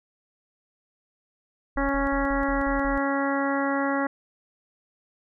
sine tone bursts, 41.2 Hz, E1, in tune, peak -30 dBFS, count 7, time 1.76-2.976 s, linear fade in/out 0 ms, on 130 ms, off 51 ms
harmonic tone, 277.2 Hz, C#4, in tune, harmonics 1 / 2 / 3 / 4 / 5 / 6 / 7, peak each -26 / -29 / -31 / -32 / -33 / -34 / -34 dBFS, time 1.77-4.07 s, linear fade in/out 5 ms
effects none

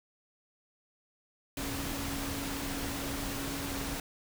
sine tone in noise, 277.2 Hz, C#4, in tune, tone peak -39 dBFS, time 1.57-4 s, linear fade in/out 2 ms, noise pink, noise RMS -37 dBFS, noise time 1.57-4 s, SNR -5 dB, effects none

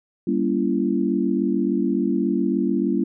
sine chord, G diminished seventh, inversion none, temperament just, 196 / 235.2 / 282.2 / 338.7 Hz, G3 / Bb3 / Db4 / Fb4, 0 / +16 / +31 / +47 cents, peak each -24 dBFS, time 0.27-3.04 s, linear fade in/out 5 ms, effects none

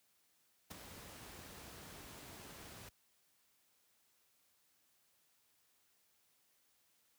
pink noise with ADSR envelope, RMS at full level -45 dBFS, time 0.7-2.89 s, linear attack 14 ms, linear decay 9 ms, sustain -8 dB, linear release 3 ms, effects white hiss -75 dBFS RMS until 7.18 s + high-pass 60 Hz 12 dB/octave

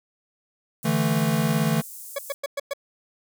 pink high-pass noise, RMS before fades -40 dBFS, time 0.83-2.34 s, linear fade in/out 0 ms, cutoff 7800 Hz, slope 24 dB/octave
square chord, D suspended second, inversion none, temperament equal, 146.83 / 164.81 / 220 Hz, D3 / E3 / A3, 0 / 0 / 0 cents, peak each -26 / -25 / -25 dBFS, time 0.84-1.82 s, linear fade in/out 20 ms
40% pulse tone bursts, 562 Hz, C#5, 24 cents sharp, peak -24 dBFS, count 5, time 2.16-2.735 s, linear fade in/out 5 ms, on 27 ms, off 110 ms
effects none

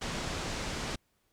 pink low-pass noise, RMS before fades -36 dBFS, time 0.01-0.96 s, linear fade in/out 10 ms, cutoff 7500 Hz, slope 24 dB/octave, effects pink hiss -74 dBFS RMS until 1.32 s

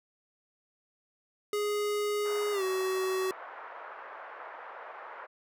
square tone with pitch glide, 415.3 to 376.5 Hz, G#4 to F#4, 0 to +30 cents, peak -29 dBFS, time 1.53-3.31 s, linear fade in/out 2 ms, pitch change -170 cents, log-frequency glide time 2.52-2.63 s
white band-pass noise, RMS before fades -45 dBFS, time 2.24-5.27 s, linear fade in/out 20 ms, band 530 to 1500 Hz, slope 24 dB/octave
effects none

